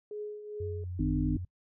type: tone with tremolo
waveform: sine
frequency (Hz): 419.7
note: G#4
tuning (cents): +18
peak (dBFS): -34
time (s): 0.11-0.84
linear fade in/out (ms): 2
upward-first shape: triangle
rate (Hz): 2.4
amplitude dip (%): 65
type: tone with vibrato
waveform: sine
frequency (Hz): 90.3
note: F#2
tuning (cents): -42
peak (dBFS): -35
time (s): 0.6-1.45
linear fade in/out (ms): 5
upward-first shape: sine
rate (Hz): 5.7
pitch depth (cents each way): 14
type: harmonic tone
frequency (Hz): 50.3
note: G1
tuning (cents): +45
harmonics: 1 / 3 / 5 / 6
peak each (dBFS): -32 / -32 / -32 / -32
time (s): 0.99-1.37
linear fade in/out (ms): 5
effects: noise-tail reverb RT60 0.1 s tail -23 dB re dry